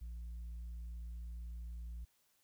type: tone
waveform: sine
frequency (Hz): 58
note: A#1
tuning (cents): -8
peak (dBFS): -40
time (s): 0.01-2.05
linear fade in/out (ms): 10
effects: tanh soft clip ceiling -42 dBFS + white hiss -75 dBFS RMS until 2.43 s